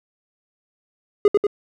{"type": "tone with echo", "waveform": "triangle", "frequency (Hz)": 411.3, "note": "G#4", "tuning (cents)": -17, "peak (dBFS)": -7, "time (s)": [1.25, 1.28], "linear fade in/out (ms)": 2, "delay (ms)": 94, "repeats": 2, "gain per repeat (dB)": -3, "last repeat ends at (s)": 1.468, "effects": []}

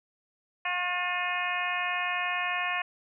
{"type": "harmonic tone with a mistuned harmonic", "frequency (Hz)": 356.9, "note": "F4", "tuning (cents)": 38, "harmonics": [2, 3, 4, 5, 6, 7, 8], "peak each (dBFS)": [-35, -34, -40, -33, -37, -33, -40], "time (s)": [0.65, 2.82], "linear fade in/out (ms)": 5, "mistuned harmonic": 3, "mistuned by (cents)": 20, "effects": []}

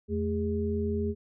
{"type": "tone cluster", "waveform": "sine", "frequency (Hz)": [84.5, 217.7, 408.1], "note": ["E2", "A3", "G#4"], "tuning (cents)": [43, -18, -30], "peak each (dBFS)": -31, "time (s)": [0.08, 1.15], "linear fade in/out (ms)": 50, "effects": []}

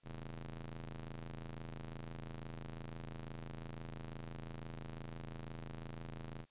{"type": "ring-modulated tone", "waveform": "sawtooth", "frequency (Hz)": 82.3, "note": "E2", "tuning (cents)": -2, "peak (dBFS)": -38, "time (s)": [0.03, 6.46], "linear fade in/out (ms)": 50, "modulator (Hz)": 54.1, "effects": ["white hiss -75 dBFS RMS until 6.5 s", "resampled to 8000 Hz"]}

